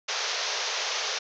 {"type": "band-pass noise", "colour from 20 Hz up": "white", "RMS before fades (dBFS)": -30, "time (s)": [0.08, 1.19], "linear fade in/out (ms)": 10, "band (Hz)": [400, 6400], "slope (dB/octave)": 96, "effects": []}